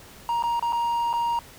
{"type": "tone with dropouts", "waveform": "triangle", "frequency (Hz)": 940, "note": "A#5", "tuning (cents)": 14, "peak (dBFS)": -20, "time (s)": [0.29, 1.39], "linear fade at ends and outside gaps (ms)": 1, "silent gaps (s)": [[0.425, 0.437], [0.595, 0.625], [0.724, 0.73], [1.13, 1.137]], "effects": ["pink hiss -47 dBFS RMS until 1.58 s"]}